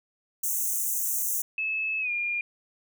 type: high-pass noise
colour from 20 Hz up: white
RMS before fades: -28 dBFS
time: 0.43-1.42 s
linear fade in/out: 5 ms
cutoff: 6000 Hz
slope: 96 dB/octave
type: tone with pitch glide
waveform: sine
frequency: 2600 to 2412 Hz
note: E7 to D7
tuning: -24 to +46 cents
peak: -26 dBFS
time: 1.58-2.41 s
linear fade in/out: 2 ms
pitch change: -130 cents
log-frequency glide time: 2-2.11 s
effects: none